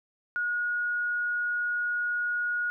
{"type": "tone", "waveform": "sine", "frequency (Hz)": 1446, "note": "F#6", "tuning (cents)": -40, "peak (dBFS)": -26, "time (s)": [0.36, 2.7], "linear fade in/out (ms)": 0, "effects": []}